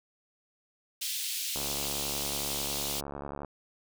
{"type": "high-pass noise", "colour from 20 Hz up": "pink", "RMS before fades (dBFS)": -34, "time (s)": [1.01, 3.01], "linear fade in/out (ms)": 10, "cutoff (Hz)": 2900, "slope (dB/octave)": 24}
{"type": "click train", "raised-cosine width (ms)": 1, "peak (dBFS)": -24, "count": 135, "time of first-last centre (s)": [1.56, 3.447], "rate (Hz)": 71}
{"effects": []}